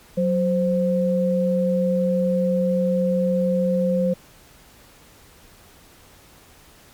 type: tone pair together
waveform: sine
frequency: 184.4 / 521.6 Hz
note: F#3 / C5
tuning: -6 / -5 cents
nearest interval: octave + tritone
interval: 1801 cents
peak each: -20 dBFS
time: 0.17-4.14 s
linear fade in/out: 10 ms
effects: pink hiss -50 dBFS RMS until 6.93 s + MP3 96 kbps